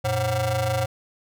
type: ring-modulated tone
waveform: 30% pulse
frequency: 210.6 Hz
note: G#3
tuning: 24 cents sharp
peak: -16 dBFS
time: 0.04-0.86 s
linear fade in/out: 10 ms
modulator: 329 Hz
effects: none